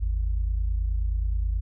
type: tone pair together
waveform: sine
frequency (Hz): 51.48 / 80.9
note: G#1 / E2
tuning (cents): -15 / -32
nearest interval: minor sixth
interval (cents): 783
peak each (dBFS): -23 / -31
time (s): 0-1.61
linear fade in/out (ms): 20
effects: none